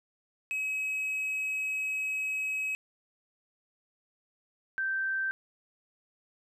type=tone pair in turn; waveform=triangle / sine; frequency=2550 / 1559.3 Hz; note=D#7 / G6; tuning=+42 / -10 cents; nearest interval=major sixth; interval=852 cents; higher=first; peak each=-28 / -28 dBFS; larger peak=neither; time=0.51-2.75 / 4.78-5.31 s; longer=first; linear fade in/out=0 ms; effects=none